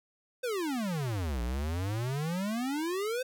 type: exponential two-way sweep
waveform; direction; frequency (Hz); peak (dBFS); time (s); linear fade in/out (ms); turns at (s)
square; down then up; 523.3 to 57.2 to 523.3; -31; 0.43-3.23; 10; 1.42
effects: none